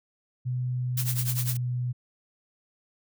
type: tone with pitch glide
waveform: sine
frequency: 125.4 to 123.75 Hz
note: B2 to B2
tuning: +27 to +4 cents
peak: -26 dBFS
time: 0.45-1.93 s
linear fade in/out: 20 ms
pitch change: -23 cents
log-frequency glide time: 0.68-1.39 s
type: noise with tremolo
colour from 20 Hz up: blue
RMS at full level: -28 dBFS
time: 0.97-1.57 s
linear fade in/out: 5 ms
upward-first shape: triangle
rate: 10 Hz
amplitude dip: 90%
effects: none